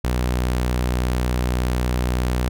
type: tone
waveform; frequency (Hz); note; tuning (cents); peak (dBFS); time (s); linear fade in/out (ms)
sawtooth; 61.74; B1; 0; -15; 0.04-2.49; 5
effects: none